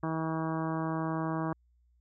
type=harmonic tone; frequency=160.7 Hz; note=E3; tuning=44 cents flat; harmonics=1 / 2 / 3 / 4 / 5 / 6 / 7 / 8 / 9 / 10; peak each=-34 / -34 / -44 / -40 / -42 / -41 / -40 / -49 / -49 / -49 dBFS; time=0.03-1.53 s; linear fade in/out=2 ms; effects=added 60 Hz sine -64 dBFS peak until 2 s